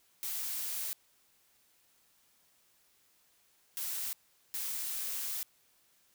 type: noise bursts at uneven times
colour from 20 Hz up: blue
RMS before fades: -37 dBFS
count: 3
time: 0.23-0.93 / 3.77-4.13 / 4.54-5.43 s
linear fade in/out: 0 ms
effects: white hiss -69 dBFS RMS until 6.14 s